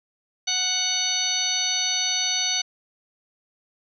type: harmonic tone with a mistuned harmonic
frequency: 740 Hz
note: F#5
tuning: in tune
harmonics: 1 / 2 / 3 / 4 / 5 / 6 / 8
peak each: -37 / -38 / -32 / -30 / -28 / -27 / -26 dBFS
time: 0.47-2.62 s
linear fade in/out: 10 ms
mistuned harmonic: 8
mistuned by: +27 cents
effects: none